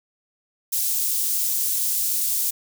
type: high-pass noise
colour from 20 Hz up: white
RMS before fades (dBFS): -23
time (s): 0.72-2.51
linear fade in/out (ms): 10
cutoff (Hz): 6700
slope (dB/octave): 12
effects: none